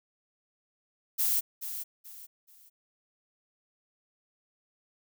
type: noise with echo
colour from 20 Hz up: violet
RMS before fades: -27 dBFS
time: 1.18-1.41 s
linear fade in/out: 20 ms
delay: 430 ms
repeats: 3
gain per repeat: -10 dB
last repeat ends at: 2.7 s
effects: none